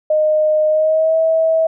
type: tone with pitch glide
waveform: sine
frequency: 616 to 646.3 Hz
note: D#5 to E5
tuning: -17 to -34 cents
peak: -11 dBFS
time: 0.1-1.67 s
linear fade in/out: 5 ms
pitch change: +83 cents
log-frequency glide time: 0.68-1.17 s
effects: none